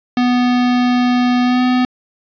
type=tone with pitch glide; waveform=square; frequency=246.9 to 251.2 Hz; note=B3 to B3; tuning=0 to +30 cents; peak=-12 dBFS; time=0.17-1.85 s; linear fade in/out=2 ms; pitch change=+30 cents; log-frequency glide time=1.43-1.62 s; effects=resampled to 11025 Hz + 7-bit

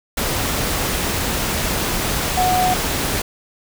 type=tone in noise; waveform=sine; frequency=734 Hz; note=F#5; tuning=14 cents flat; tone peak=-15 dBFS; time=2.37-2.74 s; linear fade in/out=5 ms; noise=pink; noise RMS=-21 dBFS; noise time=0.17-3.22 s; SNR=+3 dB; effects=none

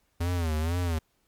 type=tone with vibrato; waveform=square; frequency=82.9 Hz; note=E2; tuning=10 cents sharp; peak=-26 dBFS; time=0.2-0.99 s; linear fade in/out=10 ms; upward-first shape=sine; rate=2.1 Hz; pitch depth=130 cents each way; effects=pink hiss -71 dBFS RMS until 1.27 s + MP3 96 kbps

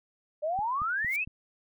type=exponential sweep; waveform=sine; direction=up; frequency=584 to 2701 Hz; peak=-27 dBFS; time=0.42-1.25 s; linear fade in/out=20 ms
type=click train; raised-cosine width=5 ms; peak=-31 dBFS; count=4; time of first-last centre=0.59-1.275 s; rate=4.38 Hz
type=noise with exponential growth; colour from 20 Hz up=blue; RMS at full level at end=-40 dBFS; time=1.01-1.16 s; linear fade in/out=0 ms; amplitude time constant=31 ms
effects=none

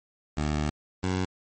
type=tone pair in turn; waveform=15% pulse; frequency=75.1 / 92.73 Hz; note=D2 / F#2; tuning=+39 / +4 cents; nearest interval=major third; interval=365 cents; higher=second; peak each=-19 dBFS; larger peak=neither; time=0.37-0.7 / 1.03-1.25 s; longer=first; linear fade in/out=5 ms; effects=MP3 32 kbps

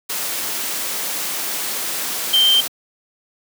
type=tone in noise; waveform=sine; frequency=3136 Hz; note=G7; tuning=in tune; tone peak=-11 dBFS; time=2.33-2.61 s; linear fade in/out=10 ms; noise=white; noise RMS=-24 dBFS; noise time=0.09-2.68 s; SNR=+10 dB; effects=high-pass 200 Hz 12 dB/octave

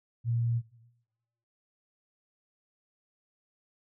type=tone; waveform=sine; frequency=117.3 Hz; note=A#2; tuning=11 cents sharp; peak=-26 dBFS; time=0.24-0.62 s; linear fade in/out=50 ms; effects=noise-tail reverb RT60 0.9 s tail -17 dB re dry

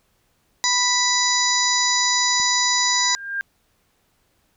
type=harmonic tone; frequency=987.8 Hz; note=B5; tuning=in tune; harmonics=1 / 2 / 4 / 5 / 6 / 7; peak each=-24 / -24 / -24 / -24 / -24 / -24 dBFS; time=0.64-3.15 s; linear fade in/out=0 ms
type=click; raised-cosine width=3 ms; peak=-29 dBFS; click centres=2.4 s
type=tone with exponential growth; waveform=sine; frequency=1602 Hz; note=G6; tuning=37 cents sharp; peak=-20 dBFS; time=2.76-3.41 s; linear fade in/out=0 ms; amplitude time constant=140 ms
effects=pink hiss -65 dBFS RMS until 4.56 s

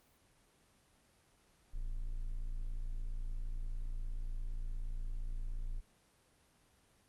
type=tone; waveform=triangle; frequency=28.57 Hz; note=A#0; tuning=34 cents flat; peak=-34 dBFS; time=1.73-5.81 s; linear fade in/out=20 ms; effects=pink hiss -69 dBFS RMS until 7.08 s + Opus 24 kbps

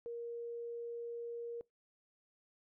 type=tone; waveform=sine; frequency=470 Hz; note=A#4; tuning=14 cents sharp; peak=-40 dBFS; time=0.06-1.61 s; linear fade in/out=0 ms; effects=noise-tail reverb RT60 0.2 s tail -25 dB re dry

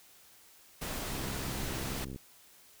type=noise; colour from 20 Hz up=pink; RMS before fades=-38 dBFS; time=0.81-2.05 s; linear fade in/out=10 ms
type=click train; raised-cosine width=3 ms; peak=-30 dBFS; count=70; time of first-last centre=1.12-2.161 s; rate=66.3 Hz
effects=white hiss -59 dBFS RMS until 2.8 s

